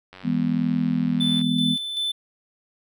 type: click train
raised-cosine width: 0.3 ms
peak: -26 dBFS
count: 121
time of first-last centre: 0.13-1.413 s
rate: 93.5 Hz
type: chord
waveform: sine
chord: E major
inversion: none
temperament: just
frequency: 164.81 / 206 / 247.2 Hz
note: E3 / G#3 / B3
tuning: 0 / -14 / +2 cents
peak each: -25 / -26 / -22 dBFS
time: 0.23-1.77 s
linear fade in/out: 50 ms
type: tone with tremolo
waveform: triangle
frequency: 3520 Hz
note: A7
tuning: in tune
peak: -21 dBFS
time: 1.2-2.12 s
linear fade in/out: 10 ms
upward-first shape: square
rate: 2.6 Hz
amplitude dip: 45%
effects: none